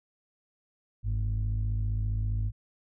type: tone pair together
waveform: sine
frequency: 49.3 / 104.4 Hz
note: G1 / G#2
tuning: +11 / +10 cents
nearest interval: octave + minor second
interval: 1299 cents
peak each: -27 dBFS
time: 1.03-2.52 s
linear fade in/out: 50 ms
effects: tanh soft clip ceiling -23 dBFS